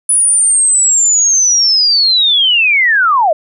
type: linear sweep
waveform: sine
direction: down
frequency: 9956 to 587.3 Hz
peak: -7 dBFS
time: 0.09-3.33 s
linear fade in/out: 5 ms
effects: none